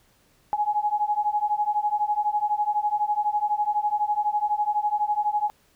sine beating tone pair, 830.6 / 842.6 Hz, G#5 / G#5, 0 / +25 cents, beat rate 12 Hz, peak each -25 / -24 dBFS, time 0.53-5.5 s, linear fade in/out 0 ms, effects pink hiss -62 dBFS RMS until 5.75 s

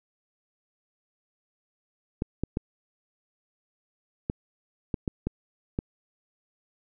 clicks, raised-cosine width 3 ms, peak -14 dBFS, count 8, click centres 2.221 / 2.436 / 2.571 / 4.299 / 4.942 / 5.078 / 5.27 / 5.789 s, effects none

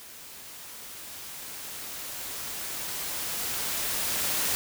white noise with level ramp, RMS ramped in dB -46 to -27 dBFS, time 0-4.55 s, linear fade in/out 0 ms, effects none

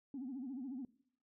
sine tone with vibrato, 261.6 Hz, C4, in tune, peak -40 dBFS, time 0.14-0.85 s, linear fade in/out 2 ms, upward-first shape sine, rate 14 Hz, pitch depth 150 cents each way, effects noise-tail reverb RT60 0.6 s tail -20 dB re dry + tanh soft clip ceiling -37 dBFS

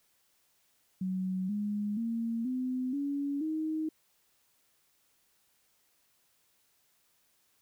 sine tone with pitch steps, 186.6 / 207 / 229.7 / 254.9 / 282.8 / 313.8 Hz, F#3 / G#3 / A#3 / C4 / C#4 / D#4, +15 / -5 / -25 / -45 / +35 / +15 cents, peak -30 dBFS, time 1.01-3.89 s, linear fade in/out 5 ms, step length 480 ms, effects white hiss -71 dBFS RMS until 7.61 s

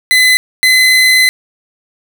30% pulse tone pair in turn, 2020 / 2032 Hz, B6 / B6, +39 / +49 cents, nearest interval unison, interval 10 cents, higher second, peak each -3 dBFS, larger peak neither, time 0.11-0.37 / 0.63-1.29 s, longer second, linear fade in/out 0 ms, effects none

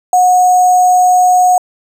sine tone with sample-and-hold, 729 Hz, F#5, 26 cents flat, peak -5 dBFS, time 0.13-1.58 s, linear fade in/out 2 ms, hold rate 7350 Hz, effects low-pass 12000 Hz 12 dB/octave

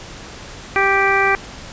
harmonic tone, 392 Hz, G4, in tune, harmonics 1 / 2 / 3 / 4 / 5 / 6, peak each -20 / -20 / -20 / -20 / -20 / -20 dBFS, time 0.76-1.35 s, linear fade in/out 0 ms, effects pink hiss -35 dBFS RMS until 1.72 s + resampled to 16000 Hz

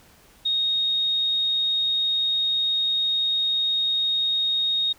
sine tone, 3729 Hz, A#7, in tune, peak -20 dBFS, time 0.45-4.93 s, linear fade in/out 10 ms, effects pink hiss -54 dBFS RMS until 4.98 s

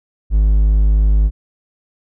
triangle tone, 51.8 Hz, G#1, 4 cents flat, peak -7 dBFS, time 0.3-1.31 s, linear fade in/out 50 ms, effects none

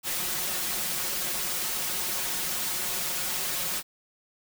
white noise with comb filter, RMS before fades -30 dBFS, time 0.03-3.83 s, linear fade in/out 50 ms, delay 5.5 ms, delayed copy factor +0.7, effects none

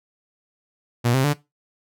sawtooth tone with pitch steps, 120 / 132.38 / 146.04 Hz, B2 / C3 / D3, -49 / +21 / -9 cents, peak -13 dBFS, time 1.04-1.34 s, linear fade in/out 20 ms, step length 100 ms, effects noise-tail reverb RT60 0.2 s tail -18 dB re dry

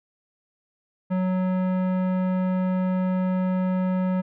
sine tone with tanh clipping, 185 Hz, F#3, in tune, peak -23 dBFS, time 1.1-4.22 s, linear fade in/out 20 ms, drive 16 dB, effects none

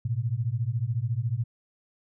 sine beating tone pair, 110 / 124 Hz, A2 / B2, 0 / +7 cents, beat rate 14 Hz, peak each -28 dBFS, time 0.05-1.44 s, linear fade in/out 5 ms, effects none

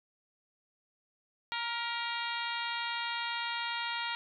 harmonic tone with a mistuned harmonic, 467.9 Hz, A#4, 6 cents sharp, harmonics 2 / 3 / 4 / 5 / 6 / 7 / 8 / 9, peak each -38 / -40 / -41 / -42 / -43 / -43 / -44 / -45 dBFS, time 1.52-4.15 s, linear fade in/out 0 ms, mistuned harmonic 4, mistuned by +31 cents, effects none

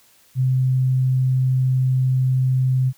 sine tone, 129.5 Hz, C3, 17 cents flat, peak -15 dBFS, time 0.35-2.93 s, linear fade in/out 50 ms, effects white hiss -55 dBFS RMS until 2.97 s

